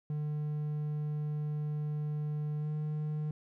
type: tone with pitch glide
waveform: triangle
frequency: 150 to 151.92 Hz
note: D3 to D#3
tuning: +37 to -41 cents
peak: -30 dBFS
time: 0.1-3.31 s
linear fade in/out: 2 ms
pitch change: +22 cents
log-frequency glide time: 2.59-2.7 s
effects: none